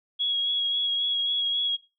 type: tone with vibrato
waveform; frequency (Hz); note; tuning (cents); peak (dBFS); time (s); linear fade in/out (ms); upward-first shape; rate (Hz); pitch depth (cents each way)
sine; 3322; G#7; 0; -23; 0.19-1.77; 20; sine; 3.7; 19
effects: noise-tail reverb RT60 0.3 s tail -20 dB re dry